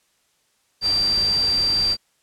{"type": "tone in noise", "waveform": "sine", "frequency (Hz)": 4699, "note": "D8", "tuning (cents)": 0, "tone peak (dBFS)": -17, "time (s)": [0.81, 1.97], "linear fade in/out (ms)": 50, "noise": "pink", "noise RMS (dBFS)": -32, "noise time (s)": [0.81, 1.97], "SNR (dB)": 12, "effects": ["white hiss -65 dBFS RMS until 2.22 s", "low-pass 10000 Hz 12 dB/octave"]}